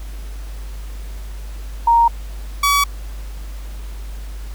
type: tone pair in turn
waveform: sine / sawtooth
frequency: 932.3 / 1137.8 Hz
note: A#5 / C#6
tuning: 0 / +45 cents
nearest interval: minor third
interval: 345 cents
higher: second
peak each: -9 dBFS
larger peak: neither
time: 1.87-2.08 / 2.63-2.84 s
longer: neither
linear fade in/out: 5 ms
effects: added 50 Hz sine -27 dBFS peak until 4.54 s + pink hiss -43 dBFS RMS until 4.54 s